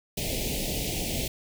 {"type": "band-stop noise", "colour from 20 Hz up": "pink", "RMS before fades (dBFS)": -30, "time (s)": [0.17, 1.28], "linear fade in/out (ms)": 5, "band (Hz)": [730, 2200], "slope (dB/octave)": 48, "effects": []}